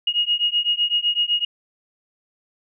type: beating tone pair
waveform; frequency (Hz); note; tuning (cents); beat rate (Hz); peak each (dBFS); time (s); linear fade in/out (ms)
sine; 2870 / 2877.9; F7 / F#7; +47 / -49; 7.9; -21; 0.07-1.45; 5
effects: none